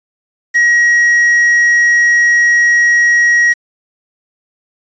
triangle tone with quantisation, 1900 Hz, A#6, 33 cents sharp, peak -5 dBFS, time 0.54-3.54 s, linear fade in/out 20 ms, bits 5, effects resampled to 16000 Hz

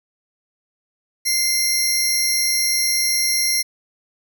20% pulse tone pair together, 2093 / 5588 Hz, C7 / F8, 0 / 0 cents, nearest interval octave + perfect fourth, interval 1700 cents, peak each -17 / -13 dBFS, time 1.25-3.63 s, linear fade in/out 20 ms, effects none

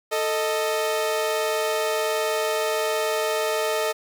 sawtooth tone pair together, 442 / 622.3 Hz, A4 / D#5, +8 / 0 cents, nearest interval tritone, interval 592 cents, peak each -21 dBFS, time 0.11-3.93 s, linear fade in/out 20 ms, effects 9-bit

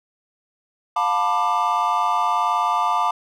triangle chord, B half-diminished seventh, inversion second, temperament just, 711.2 / 889 / 987.8 / 1185.3 Hz, F5 / A5 / B5 / D6, +31 / +18 / 0 / +16 cents, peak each -23 / -21 / -22 / -20 dBFS, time 0.96-3.11 s, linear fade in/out 5 ms, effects none

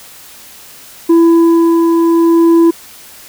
sine tone with frequency modulation, 333.7 Hz, E4, 21 cents sharp, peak -5 dBFS, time 1.09-2.71 s, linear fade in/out 10 ms, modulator 668 Hz, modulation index 0.38, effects white hiss -36 dBFS RMS until 3.28 s

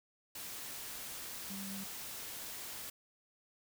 sine tone in noise, 196 Hz, G3, in tune, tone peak -43 dBFS, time 1.5-1.84 s, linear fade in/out 5 ms, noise white, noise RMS -45 dBFS, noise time 0.35-2.9 s, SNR -1 dB, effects none

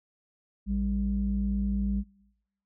sine tone pair together, 56.72 / 198.9 Hz, A#1 / G3, -47 / +25 cents, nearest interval octave + minor seventh, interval 2172 cents, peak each -28 / -27 dBFS, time 0.66-2.04 s, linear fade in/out 50 ms, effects noise-tail reverb RT60 1.0 s tail -25 dB re dry + tanh soft clip ceiling -18 dBFS

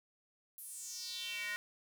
square tone with high-pass filter sweep, 207.8 Hz, G#3, 1 cent sharp, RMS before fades -43 dBFS, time 0.58-1.56 s, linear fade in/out 0 ms, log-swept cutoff 12000 to 1700 Hz, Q 4.2, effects none

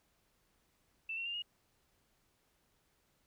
sine tone with pitch steps, 2660 / 2727 / 2795 / 2866 Hz, E7 / F7 / F7 / F7, +15 / -42 / +1 / +44 cents, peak -37 dBFS, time 1.09-1.422 s, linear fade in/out 5 ms, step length 83 ms, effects pink hiss -75 dBFS RMS until 3.26 s

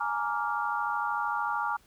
sine chord, Bb dominant seventh, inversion third, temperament just, 839.1 / 932.3 / 1165.4 / 1398.5 Hz, Ab5 / Bb5 / D6 / F6, +18 / 0 / -14 / +2 cents, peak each -33 dBFS, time 0-1.77 s, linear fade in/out 10 ms, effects pink hiss -62 dBFS RMS until 1.86 s

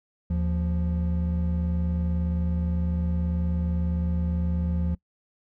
triangle tone pair together, 77.59 / 174.61 Hz, D#2 / F3, -4 / 0 cents, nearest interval octave + major second, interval 1404 cents, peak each -23 / -25 dBFS, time 0.3-4.95 s, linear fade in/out 5 ms, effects noise-tail reverb RT60 0.1 s tail -23 dB re dry

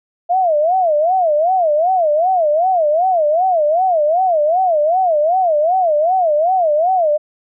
sine tone with vibrato, 670 Hz, E5, 28 cents sharp, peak -11 dBFS, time 0.29-7.18 s, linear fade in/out 20 ms, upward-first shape sine, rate 2.6 Hz, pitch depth 220 cents each way, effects none

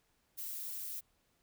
violet noise, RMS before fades -42 dBFS, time 0.37-1.01 s, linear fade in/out 20 ms, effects pink hiss -75 dBFS RMS until 1.42 s

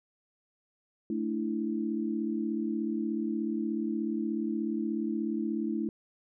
sine chord, A suspended fourth, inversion none, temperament just, 220 / 293.3 / 330 Hz, A3 / D4 / E4, 0 / -2 / +2 cents, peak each -32 / -35 / -33 dBFS, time 1.1-5.89 s, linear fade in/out 2 ms, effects none

